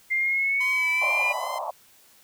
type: linear sweep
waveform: sine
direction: up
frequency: 2093 to 2423 Hz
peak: -21 dBFS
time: 0.1-1.33 s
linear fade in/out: 20 ms
type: tone with vibrato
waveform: sawtooth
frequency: 1014 Hz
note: B5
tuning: 45 cents sharp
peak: -29 dBFS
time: 0.6-1.59 s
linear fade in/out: 10 ms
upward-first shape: triangle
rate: 2.4 Hz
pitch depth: 49 cents each way
type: band-pass noise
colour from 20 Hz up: white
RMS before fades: -31 dBFS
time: 1.01-1.71 s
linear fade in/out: 10 ms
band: 550 to 1100 Hz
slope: 96 dB/octave
effects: white hiss -56 dBFS RMS until 2.23 s